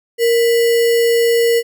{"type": "tone with sample-and-hold", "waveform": "sine", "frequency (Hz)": 466.2, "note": "A#4", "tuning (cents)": 0, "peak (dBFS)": -10, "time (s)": [0.18, 1.63], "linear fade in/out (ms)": 50, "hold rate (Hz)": 2450, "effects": []}